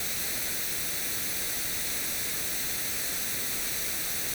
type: noise with comb filter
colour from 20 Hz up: white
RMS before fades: -31 dBFS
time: 0-4.34 s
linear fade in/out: 2 ms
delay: 0.49 ms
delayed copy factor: +0.55
effects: none